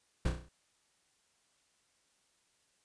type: noise with echo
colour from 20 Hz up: brown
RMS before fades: -28 dBFS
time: 0.25-0.29 s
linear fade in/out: 5 ms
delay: 33 ms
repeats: 6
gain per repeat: -5 dB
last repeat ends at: 0.488 s
effects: white hiss -73 dBFS RMS until 2.84 s + resampled to 22050 Hz